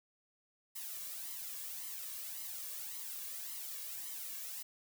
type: noise with flanger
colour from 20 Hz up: blue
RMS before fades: -44 dBFS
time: 0.75-4.63 s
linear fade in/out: 10 ms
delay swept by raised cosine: 0.98 to 1.81 ms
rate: 1.8 Hz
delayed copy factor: +0.7
effects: none